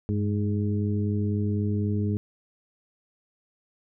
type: harmonic tone with a mistuned harmonic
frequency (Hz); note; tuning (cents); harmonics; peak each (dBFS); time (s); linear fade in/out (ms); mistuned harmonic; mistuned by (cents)
104; G#2; +3; 1 / 2 / 3 / 4; -25 / -28 / -34 / -35; 0.09-2.17; 0; 1; -65
effects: none